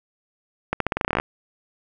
accelerating click train, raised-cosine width 0.5 ms, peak -6 dBFS, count 14, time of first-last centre 0.73-1.2 s, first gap 73 ms, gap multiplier 0.87, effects none

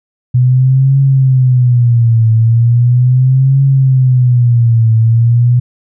sine tone with vibrato, 123.8 Hz, B2, 5 cents sharp, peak -5 dBFS, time 0.34-5.6 s, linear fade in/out 10 ms, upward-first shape triangle, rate 0.38 Hz, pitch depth 180 cents each way, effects none

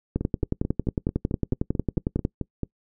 two click trains, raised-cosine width 3 ms, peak -14 / -10 dBFS, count 12 / 24, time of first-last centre 0.21-2.633 / 0.16-2.251 s, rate 4.54 / 11 Hz, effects noise-tail reverb RT60 0.1 s tail -24 dB re dry

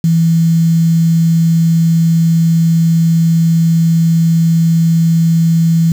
sine tone with quantisation, 165 Hz, E3, 2 cents sharp, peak -7 dBFS, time 0.04-5.92 s, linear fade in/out 2 ms, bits 5, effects none

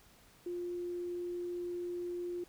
sine tone, 351.8 Hz, F4, 13 cents sharp, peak -36 dBFS, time 0.46-2.44 s, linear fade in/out 5 ms, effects pink hiss -62 dBFS RMS until 2.48 s

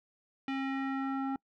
square tone with low-pass filter sweep, 269.7 Hz, C#4, 47 cents flat, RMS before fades -34 dBFS, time 0.48-1.36 s, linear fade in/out 2 ms, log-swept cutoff 2700 to 1100 Hz, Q 2, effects noise-tail reverb RT60 0.1 s tail -26 dB re dry

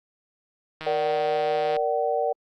click train, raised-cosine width 0.3 ms, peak -19 dBFS, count 151, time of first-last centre 0.81-1.765 s, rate 157 Hz
sine chord, Bb augmented, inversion none, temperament equal with one note detuned, 466.2 / 587.3 / 758.2 Hz, Bb4 / D5 / F#5, 0 / 0 / +42 cents, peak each -26 dBFS, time 0.86-2.33 s, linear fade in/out 10 ms
effects Opus 48 kbps

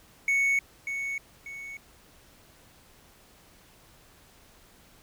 triangle tone with echo, 2217 Hz, C#7, in tune, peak -20 dBFS, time 0.28-0.59 s, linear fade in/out 2 ms, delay 590 ms, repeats 2, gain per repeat -8 dB, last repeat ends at 1.77 s, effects pink hiss -57 dBFS RMS until 5.02 s

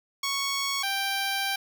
10% pulse tone pair in turn, 1108.7 / 785.7 Hz, C#6 / G5, 0 / +4 cents, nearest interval tritone, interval 596 cents, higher first, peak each -18 dBFS, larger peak neither, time 0.23-0.83 / 0.83-1.56 s, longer second, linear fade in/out 5 ms, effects none

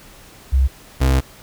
sine / 35% pulse tone pair in turn, 66.2 / 65.96 Hz, C2 / C2, +21 / +15 cents, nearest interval unison, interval 6 cents, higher first, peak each -11 dBFS, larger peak neither, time 0.52-0.68 / 1-1.21 s, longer second, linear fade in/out 20 ms, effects pink hiss -44 dBFS RMS until 1.42 s

